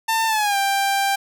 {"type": "tone with pitch glide", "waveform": "sawtooth", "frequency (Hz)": [897, 790], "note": ["A5", "G5"], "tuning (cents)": [33, 13], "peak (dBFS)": -14, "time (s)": [0.08, 1.16], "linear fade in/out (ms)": 10, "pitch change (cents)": -220, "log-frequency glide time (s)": [0.27, 0.57], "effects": []}